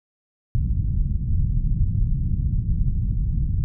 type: low-pass noise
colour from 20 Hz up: pink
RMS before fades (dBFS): -21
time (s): 0.55-3.64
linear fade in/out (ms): 0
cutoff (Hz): 150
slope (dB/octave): 24
effects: none